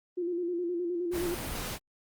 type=tone with vibrato; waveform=sine; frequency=349.2 Hz; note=F4; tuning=in tune; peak=-29 dBFS; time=0.17-1.35 s; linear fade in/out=10 ms; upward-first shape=square; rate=9.6 Hz; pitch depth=45 cents each way
type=noise; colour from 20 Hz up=pink; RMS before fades=-36 dBFS; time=1.11-1.79 s; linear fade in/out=50 ms
effects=Opus 32 kbps